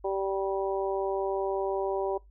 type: harmonic tone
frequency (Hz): 194.4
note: G3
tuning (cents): -14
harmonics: 2 / 3 / 4 / 5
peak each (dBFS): -29 / -33 / -35 / -37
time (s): 0.04-2.18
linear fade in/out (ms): 10
effects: noise-tail reverb RT60 0.2 s tail -23 dB re dry + added 50 Hz sine -52 dBFS peak until 2.3 s